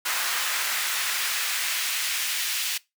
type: noise with high-pass filter sweep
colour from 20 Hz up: pink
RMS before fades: -27 dBFS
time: 0.05-2.78 s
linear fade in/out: 10 ms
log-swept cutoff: 1300 to 2600 Hz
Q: 1.1
effects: noise-tail reverb RT60 0.2 s tail -21 dB re dry